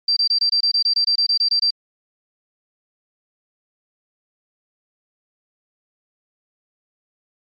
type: tone bursts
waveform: sine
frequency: 4700 Hz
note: D8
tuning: 1 cent sharp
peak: -14 dBFS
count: 15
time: 0.08-1.706 s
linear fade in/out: 5 ms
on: 86 ms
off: 24 ms
effects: MP3 32 kbps